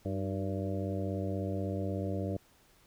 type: harmonic tone with a mistuned harmonic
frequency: 96.4 Hz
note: G2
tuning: 28 cents flat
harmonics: 1 / 2 / 3 / 4 / 5 / 6 / 7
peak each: -35 / -38 / -39 / -43 / -42 / -41 / -46 dBFS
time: 0.05-2.37 s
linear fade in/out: 5 ms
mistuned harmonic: 3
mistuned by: +71 cents
effects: pink hiss -64 dBFS RMS until 2.86 s

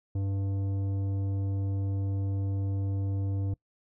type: tone with tanh clipping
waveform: sine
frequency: 98 Hz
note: G2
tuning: in tune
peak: -29 dBFS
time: 0.15-3.54 s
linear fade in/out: 5 ms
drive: 11 dB
effects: noise-tail reverb RT60 0.1 s tail -23 dB re dry

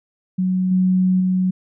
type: tone with level steps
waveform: sine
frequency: 185 Hz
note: F#3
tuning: in tune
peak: -16 / -13 / -15 dBFS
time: 0.38-1.51 s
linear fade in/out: 10 ms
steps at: 0.71 / 1.2 s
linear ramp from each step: 5 ms
effects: none

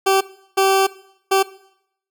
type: tone bursts at uneven times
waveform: 20% pulse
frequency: 386.7 Hz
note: G4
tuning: 24 cents flat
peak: -8 dBFS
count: 3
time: 0.06-0.21 / 0.57-0.87 / 1.31-1.43 s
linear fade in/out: 10 ms
effects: noise-tail reverb RT60 0.7 s tail -18 dB re dry

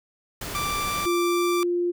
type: noise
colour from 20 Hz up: pink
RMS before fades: -33 dBFS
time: 0.41-1.06 s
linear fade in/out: 5 ms
type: tone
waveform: sawtooth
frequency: 1174.7 Hz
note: D6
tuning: in tune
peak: -22 dBFS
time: 0.55-1.63 s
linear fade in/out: 0 ms
type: tone with pitch glide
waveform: sine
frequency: 348 to 350.4 Hz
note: F4 to F4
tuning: -6 to +6 cents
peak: -21 dBFS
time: 1.05-1.92 s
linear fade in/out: 20 ms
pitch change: +12 cents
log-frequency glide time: 1.28-1.45 s
effects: none

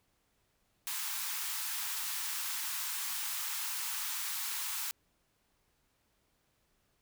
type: high-pass noise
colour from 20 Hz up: white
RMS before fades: -37 dBFS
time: 0.87-4.91 s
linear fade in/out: 0 ms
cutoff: 830 Hz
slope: 96 dB/octave
effects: pink hiss -75 dBFS RMS until 7.01 s

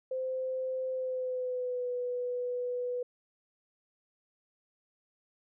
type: tone with pitch glide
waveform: sine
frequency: 518 to 493.2 Hz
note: C5 to B4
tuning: -17 to -2 cents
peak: -31 dBFS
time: 0.11-3.03 s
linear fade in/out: 5 ms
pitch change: -85 cents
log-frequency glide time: 0.91-1.9 s
effects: none

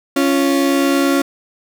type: tone pair together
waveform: 35% pulse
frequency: 277.2 / 346.7 Hz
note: C#4 / F4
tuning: 0 / -13 cents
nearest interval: major third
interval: 387 cents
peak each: -12 / -17 dBFS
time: 0.16-1.22 s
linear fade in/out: 5 ms
effects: none

